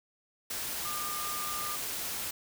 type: tone in noise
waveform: sine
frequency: 1205 Hz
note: D6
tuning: 44 cents sharp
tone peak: -37 dBFS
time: 0.85-1.76 s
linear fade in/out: 5 ms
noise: white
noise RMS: -36 dBFS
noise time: 0.5-2.31 s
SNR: -4 dB
effects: none